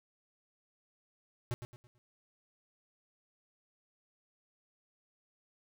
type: tone with echo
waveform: square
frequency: 121.6 Hz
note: B2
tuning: 26 cents flat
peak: -33 dBFS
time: 1.51-1.54 s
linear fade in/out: 0 ms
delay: 110 ms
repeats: 4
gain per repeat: -9 dB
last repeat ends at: 1.98 s
effects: none